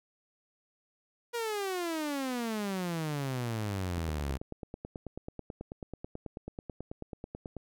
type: exponential sweep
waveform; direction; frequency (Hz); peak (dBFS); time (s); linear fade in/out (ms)
sawtooth; down; 481.7 to 65.2; -28; 1.33-4.38; 20
type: click train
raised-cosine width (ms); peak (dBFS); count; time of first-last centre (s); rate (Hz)
2; -26; 34; 3.98-7.567; 9.2
effects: none